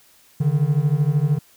triangle beating tone pair, 141.3 / 154.3 Hz, C#3 / D#3, +34 / -14 cents, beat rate 13 Hz, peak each -17 / -17 dBFS, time 0.4-1.39 s, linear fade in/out 10 ms, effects white hiss -54 dBFS RMS until 1.56 s

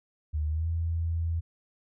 sine tone with pitch glide, 76.1 to 82.99 Hz, D#2 to E2, -38 to +12 cents, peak -26 dBFS, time 0.33-1.41 s, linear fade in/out 20 ms, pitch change +150 cents, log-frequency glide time 0.48-0.68 s, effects none

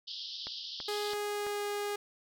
white band-pass noise, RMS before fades -42 dBFS, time 0.07-1.14 s, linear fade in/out 10 ms, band 3000 to 5200 Hz, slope 96 dB/octave
click train, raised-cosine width 0.5 ms, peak -28 dBFS, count 4, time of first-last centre 0.47-1.467 s, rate 3.01 Hz
sawtooth tone with pitch glide, 415.5 to 410.7 Hz, G#4 to G#4, +1 to -19 cents, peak -29 dBFS, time 0.88-1.96 s, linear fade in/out 5 ms, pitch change -20 cents, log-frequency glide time 1-1.64 s
effects none

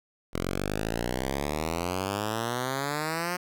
5% pulse exponential sweep, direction up, 42.36 to 181.4 Hz, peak -17 dBFS, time 0.33-3.37 s, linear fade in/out 10 ms, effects none

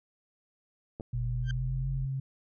clicks, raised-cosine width 2 ms, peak -27 dBFS, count 2, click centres 0.999 / 1.008 s
sine tone with pitch glide, 120.8 to 134.04 Hz, B2 to C3, -38 to +42 cents, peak -30 dBFS, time 1.13-2.2 s, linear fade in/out 5 ms, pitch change +180 cents, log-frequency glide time 1.26-1.89 s
sine tone, 46.25 Hz, F#1, in tune, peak -33 dBFS, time 1.14-2.06 s, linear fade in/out 10 ms
30% pulse tone with exponential growth, 1570 Hz, G6, 2 cents sharp, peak -32 dBFS, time 1.43-1.51 s, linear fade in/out 2 ms, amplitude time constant 17 ms
effects resampled to 16000 Hz

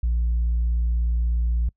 sine tone, 58.27 Hz, A#1, in tune, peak -17 dBFS, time 0.03-1.69 s, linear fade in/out 5 ms, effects noise-tail reverb RT60 0.1 s tail -26 dB re dry + tanh soft clip ceiling -17 dBFS

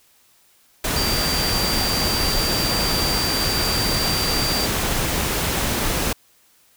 sine tone in noise, 4699 Hz, D8, in tune, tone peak -23 dBFS, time 0.96-4.66 s, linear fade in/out 5 ms, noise pink, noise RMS -22 dBFS, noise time 0.84-6.13 s, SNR -4 dB, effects white hiss -57 dBFS RMS until 6.76 s

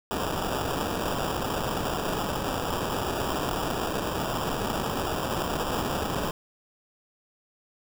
white noise with sample-and-hold, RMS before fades -29 dBFS, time 0.11-6.31 s, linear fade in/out 0 ms, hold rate 2100 Hz, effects none

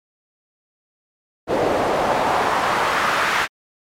pink noise with band-pass filter sweep, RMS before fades -19 dBFS, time 1.47-3.48 s, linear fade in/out 50 ms, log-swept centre 510 to 1600 Hz, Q 1.5, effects MP3 96 kbps

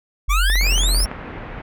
sine tone, 45 Hz, F#1, 47 cents flat, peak -15 dBFS, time 0.28-1.06 s, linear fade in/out 10 ms
25% pulse exponential sweep, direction up, 1099 to 5610 Hz, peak -15 dBFS, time 0.29-1.06 s, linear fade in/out 20 ms
click train, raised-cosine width 0.5 ms, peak -15 dBFS, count 12, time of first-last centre 0.5-1.115 s, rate 17.9 Hz
pink low-pass noise, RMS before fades -33 dBFS, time 0.62-1.62 s, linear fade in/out 10 ms, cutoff 2300 Hz, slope 24 dB/octave
effects none

